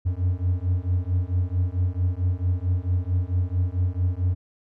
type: beating tone pair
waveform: triangle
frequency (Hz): 88 / 92.5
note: F2 / F#2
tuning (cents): +14 / 0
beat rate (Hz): 4.5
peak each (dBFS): -22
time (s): 0.05-4.35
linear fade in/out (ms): 20
effects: none